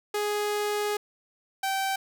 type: tone pair in turn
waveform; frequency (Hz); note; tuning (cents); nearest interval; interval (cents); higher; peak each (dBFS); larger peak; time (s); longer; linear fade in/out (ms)
sawtooth; 416 / 775.2; G#4 / G5; +3 / -20; major seventh; 1077; second; -22; neither; 0.14-0.97 / 1.63-1.96; first; 5
effects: none